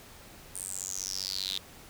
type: tone with high-pass filter sweep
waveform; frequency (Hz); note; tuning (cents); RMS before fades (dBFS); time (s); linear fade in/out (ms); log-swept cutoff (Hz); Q
sawtooth; 95.2; F#2; +50; -36; 0.55-1.58; 5; 9300 to 3600; 7.7
effects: pink hiss -51 dBFS RMS until 1.89 s